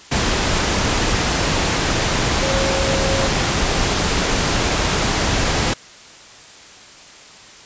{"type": "tone in noise", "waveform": "sine", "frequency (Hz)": 541, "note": "C#5", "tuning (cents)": -42, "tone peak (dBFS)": -21, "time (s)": [2.42, 3.27], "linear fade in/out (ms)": 10, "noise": "pink", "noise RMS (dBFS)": -18, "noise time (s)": [0.11, 5.74], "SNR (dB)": -6, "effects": ["white hiss -41 dBFS RMS until 7.65 s", "resampled to 16000 Hz"]}